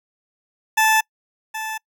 20% pulse tone with echo, 875 Hz, A5, 10 cents flat, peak -9 dBFS, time 0.77-1.01 s, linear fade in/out 10 ms, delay 770 ms, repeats 1, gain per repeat -12 dB, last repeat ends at 1.78 s, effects noise-tail reverb RT60 0.1 s tail -26 dB re dry

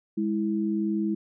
sine tone pair together, 205.9 / 327.2 Hz, G#3 / E4, -15 / -13 cents, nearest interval minor sixth, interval 802 cents, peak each -26 / -27 dBFS, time 0.17-1.15 s, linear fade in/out 10 ms, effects none

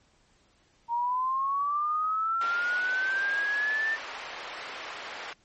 sine linear sweep, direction up, 929 to 1800 Hz, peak -25 dBFS, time 0.88-3.98 s, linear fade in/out 50 ms
white band-pass noise, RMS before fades -40 dBFS, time 2.41-5.33 s, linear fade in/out 2 ms, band 510 to 2200 Hz, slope 12 dB/octave
effects pink hiss -65 dBFS RMS until 5.44 s + MP3 32 kbps

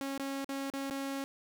sawtooth tone with dropouts, 273.9 Hz, C#4, 21 cents flat, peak -31 dBFS, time 0.01-1.24 s, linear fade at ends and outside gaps 0 ms, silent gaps 0.178-0.197 / 0.445-0.491 / 0.701-0.737 / 0.899-0.909 s, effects none

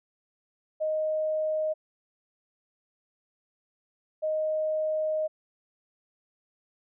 sine tone pair in turn, 622.3 / 622.3 Hz, D#5 / D#5, 0 / 0 cents, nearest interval unison, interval 0 cents, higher neither, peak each -25 dBFS, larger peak neither, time 0.8-1.74 / 4.22-5.28 s, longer second, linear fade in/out 20 ms, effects none

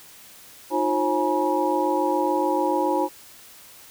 sine tone cluster, 308.9 / 355.9 / 537 / 842 / 960 Hz, D#4 / F4 / C5 / G#5 / B5, -12 / +33 / +45 / +24 / -49 cents, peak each -26 dBFS, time 0.7-3.09 s, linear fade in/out 50 ms, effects white hiss -47 dBFS RMS until 3.9 s

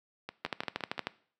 two click trains, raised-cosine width 0.3 ms, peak -22 / -15 dBFS, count 5 / 9, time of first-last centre 0.29-0.98 / 0.45-1.07 s, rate 5.8 / 12.9 Hz, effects noise-tail reverb RT60 0.5 s tail -19 dB re dry + high-pass 150 Hz 12 dB/octave

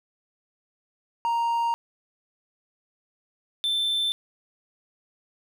triangle tone pair in turn, 932.3 / 3544 Hz, A#5 / A7, 0 / +12 cents, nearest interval octave + major seventh, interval 2312 cents, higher second, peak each -20 / -21 dBFS, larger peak first, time 1.25-1.74 / 3.64-4.12 s, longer first, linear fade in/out 0 ms, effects none

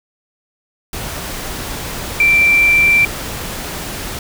sine tone in noise, 2349 Hz, D7, in tune, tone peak -8 dBFS, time 2.2-3.05 s, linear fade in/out 2 ms, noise pink, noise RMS -25 dBFS, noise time 0.93-4.19 s, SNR +14 dB, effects none

